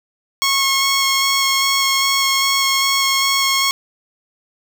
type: tone with vibrato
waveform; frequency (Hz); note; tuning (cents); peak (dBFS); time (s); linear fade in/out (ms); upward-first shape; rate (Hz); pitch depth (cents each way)
10% pulse; 1091; C#6; -28; -6; 0.42-3.71; 0; square; 2.5; 8
effects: none